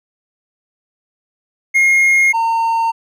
triangle tone pair in turn, 2143 / 912.5 Hz, C7 / A#5, +41 / -37 cents, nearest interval octave + minor third, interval 1478 cents, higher first, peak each -7 / -11 dBFS, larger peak first, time 1.74-2.33 / 2.33-2.92 s, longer neither, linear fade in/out 20 ms, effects none

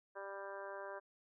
harmonic tone, 197.2 Hz, G3, 11 cents sharp, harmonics 2 / 3 / 4 / 5 / 6 / 7 / 8 / 9, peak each -51 / -48 / -56 / -51 / -55 / -59 / -52 / -65 dBFS, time 0.15-1 s, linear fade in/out 20 ms, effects none

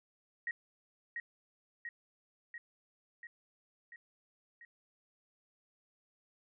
sine tone with echo, 1888 Hz, A#6, 22 cents sharp, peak -34 dBFS, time 0.47-0.51 s, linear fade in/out 2 ms, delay 690 ms, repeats 6, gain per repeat -3 dB, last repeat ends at 4.65 s, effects none

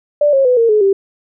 sine tone with pitch steps, 587.3 / 541.7 / 499.6 / 460.8 / 425 / 392 Hz, D5 / C#5 / B4 / A#4 / G#4 / G4, 0 / -40 / +20 / -20 / +40 / 0 cents, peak -8 dBFS, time 0.21-0.93 s, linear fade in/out 5 ms, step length 120 ms, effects none

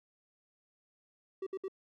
triangle tone bursts, 383.3 Hz, G4, 39 cents flat, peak -33 dBFS, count 3, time 1.42-1.682 s, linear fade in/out 5 ms, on 46 ms, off 62 ms, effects none

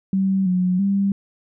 sine tone with pitch steps, 192.3 / 182.1 / 197.7 Hz, G3 / F#3 / G3, -33 / -27 / +15 cents, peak -16 dBFS, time 0.13-1.12 s, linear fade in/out 2 ms, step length 330 ms, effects none

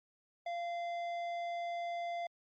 sine tone with tanh clipping, 690 Hz, F5, 21 cents flat, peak -38 dBFS, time 0.46-2.27 s, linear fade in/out 5 ms, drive 11 dB, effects Opus 48 kbps

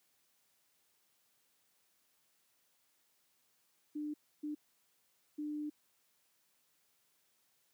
sine tone bursts at uneven times, 298.9 Hz, D4, 31 cents sharp, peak -37 dBFS, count 3, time 3.95-4.14 / 4.43-4.55 / 5.38-5.7 s, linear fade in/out 10 ms, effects white hiss -75 dBFS RMS until 7.73 s + high-pass 100 Hz 12 dB/octave

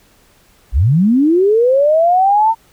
sine linear sweep, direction up, 46.25 to 917 Hz, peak -8 dBFS, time 0.72-2.55 s, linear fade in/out 50 ms, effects pink hiss -51 dBFS RMS until 2.72 s

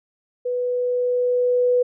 sine tone with level ramp, 493.9 Hz, B4, in tune, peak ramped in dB -21 to -14 dBFS, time 0.45-1.83 s, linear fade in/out 10 ms, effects none

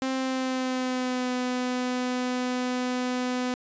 sawtooth tone with pitch glide, 263 to 250.7 Hz, C4 to B3, +9 to +26 cents, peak -22 dBFS, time 0.02-3.54 s, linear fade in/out 0 ms, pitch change -83 cents, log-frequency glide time 0.12-1.32 s, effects resampled to 16000 Hz

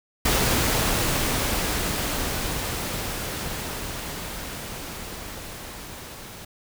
pink noise with level ramp, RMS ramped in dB -21 to -40 dBFS, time 0.25-6.45 s, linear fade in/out 5 ms, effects none

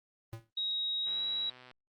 square tone with exponential decay, 113.3 Hz, A#2, 49 cents flat, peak -37 dBFS, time 0.33-0.5 s, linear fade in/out 0 ms, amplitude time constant 35 ms
sine tone with pitch glide, 3800 to 3878 Hz, A#7 to B7, +33 to -32 cents, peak -31 dBFS, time 0.57-1.5 s, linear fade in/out 5 ms, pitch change +35 cents, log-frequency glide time 1.01-1.22 s
click train, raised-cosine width 0.3 ms, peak -37 dBFS, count 82, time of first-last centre 1.07-1.713 s, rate 126 Hz
effects Opus 24 kbps

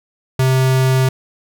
square tone, 130.81 Hz, C3, in tune, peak -12 dBFS, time 0.39-1.09 s, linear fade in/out 5 ms, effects none

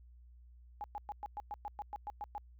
sine tone bursts, 830.6 Hz, G#5, in tune, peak -38 dBFS, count 12, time 0.81-2.38 s, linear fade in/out 0 ms, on 30 ms, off 110 ms, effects added 60 Hz sine -55 dBFS peak until 2.59 s

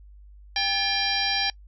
harmonic tone with a mistuned harmonic, 795 Hz, G5, 24 cents sharp, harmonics 1 / 2 / 3 / 4 / 5 / 6 / 7, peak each -30 / -30 / -30 / -30 / -30 / -30 / -30 dBFS, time 0.56-1.5 s, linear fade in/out 2 ms, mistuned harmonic 2, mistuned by +140 cents, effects noise-tail reverb RT60 0.1 s tail -26 dB re dry + added 50 Hz sine -45 dBFS peak until 1.67 s

